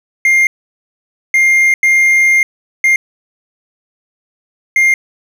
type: tone bursts at uneven times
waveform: triangle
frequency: 2114 Hz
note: C7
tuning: 17 cents sharp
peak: -5 dBFS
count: 5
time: 0.25-0.47 / 1.34-1.74 / 1.83-2.43 / 2.84-2.96 / 4.76-4.94 s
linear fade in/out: 2 ms
effects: none